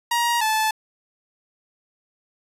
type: tone pair in turn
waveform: sawtooth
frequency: 946 / 871.5 Hz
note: A#5 / A5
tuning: +25 / -17 cents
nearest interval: minor second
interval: 142 cents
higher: first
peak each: -15 dBFS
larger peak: neither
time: 0.11-0.41 / 0.41-0.71 s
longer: neither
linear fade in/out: 5 ms
effects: resampled to 32000 Hz